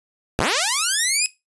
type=linear sweep; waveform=5% pulse; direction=up; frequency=51.2 to 2557 Hz; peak=-7 dBFS; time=0.39-1.26 s; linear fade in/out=0 ms; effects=noise-tail reverb RT60 0.2 s tail -17 dB re dry + resampled to 24000 Hz